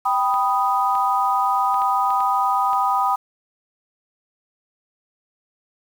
sine chord, G augmented, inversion none, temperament equal, 784 / 987.8 / 1244.5 Hz, G5 / B5 / D#6, 0 / 0 / 0 cents, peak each -21 dBFS, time 0.05-3.16 s, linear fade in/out 10 ms
clicks, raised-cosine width 0.3 ms, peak -22 dBFS, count 7, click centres 0.341 / 0.953 / 1.743 / 1.819 / 2.105 / 2.205 / 2.732 s
effects 7-bit

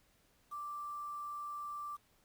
sine tone with quantisation, 1174.7 Hz, D6, in tune, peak -40 dBFS, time 0.51-1.97 s, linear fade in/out 20 ms, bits 10, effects pink hiss -71 dBFS RMS until 2.24 s

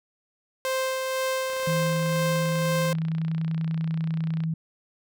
sawtooth tone with tremolo, 523.3 Hz, C5, in tune, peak -20 dBFS, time 0.65-2.93 s, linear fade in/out 0 ms, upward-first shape sine, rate 2 Hz, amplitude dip 30%
click train, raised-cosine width 0.3 ms, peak -26 dBFS, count 90, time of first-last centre 1.5-4.437 s, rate 30.3 Hz
sine tone, 161.4 Hz, E3, 36 cents flat, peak -24 dBFS, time 1.67-4.54 s, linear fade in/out 5 ms
effects none

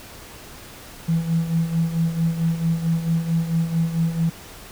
triangle tone with tremolo, 165.1 Hz, E3, 3 cents sharp, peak -12 dBFS, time 1.08-4.3 s, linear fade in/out 10 ms, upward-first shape sine, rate 4.5 Hz, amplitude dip 75%, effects tanh soft clip ceiling -14 dBFS + pink hiss -41 dBFS RMS until 4.71 s

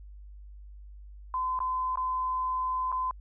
sine tone with dropouts, 1023 Hz, C6, 39 cents flat, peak -27 dBFS, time 1.34-3.11 s, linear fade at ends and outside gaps 1 ms, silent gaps 1.59-1.603 / 1.957-1.973 / 2.918-2.925 s, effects added 50 Hz sine -44 dBFS peak until 3.2 s

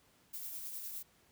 violet noise with tremolo, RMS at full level -42 dBFS, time 0.33-1.03 s, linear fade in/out 10 ms, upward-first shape triangle, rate 9.8 Hz, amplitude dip 40%, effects pink hiss -68 dBFS RMS until 1.31 s + high-pass 60 Hz 12 dB/octave

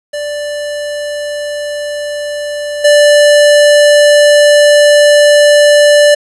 square tone with level steps, 587.3 Hz, D5, in tune, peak -17 / -4 dBFS, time 0.13-6.15 s, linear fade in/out 10 ms, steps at 2.84 s, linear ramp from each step 10 ms, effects resampled to 24000 Hz + 7-bit

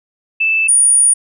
sine tone pair in turn, 2637 / 9517 Hz, E7 / D9, 0 / +22 cents, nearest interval octave + minor seventh, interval 2222 cents, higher second, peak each -11 / -7 dBFS, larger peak second, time 0.4-0.68 / 0.68-1.14 s, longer second, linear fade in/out 10 ms, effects none

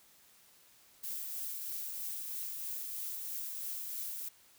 violet noise with tremolo, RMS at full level -39 dBFS, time 1.03-4.29 s, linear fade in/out 10 ms, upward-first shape triangle, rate 3.1 Hz, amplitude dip 30%, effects white hiss -63 dBFS RMS until 4.58 s

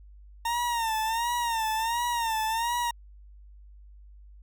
40% pulse tone with vibrato, 918 Hz, A#5, 27 cents flat, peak -25 dBFS, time 0.45-2.91 s, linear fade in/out 5 ms, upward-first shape sine, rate 1.4 Hz, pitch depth 88 cents each way, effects added 50 Hz sine -47 dBFS peak until 4.42 s

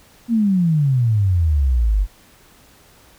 sine exponential sweep, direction down, 240 to 45.94 Hz, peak -13 dBFS, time 0.28-2.07 s, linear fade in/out 50 ms, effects pink hiss -50 dBFS RMS until 3.18 s

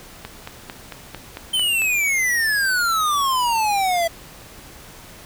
click train, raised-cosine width 0.3 ms, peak -15 dBFS, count 8, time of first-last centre 0.25-1.82 s, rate 4.46 Hz
square exponential sweep, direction down, 3128 to 659.3 Hz, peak -18 dBFS, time 1.53-4.08 s, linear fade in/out 10 ms
effects pink hiss -42 dBFS RMS until 5.25 s

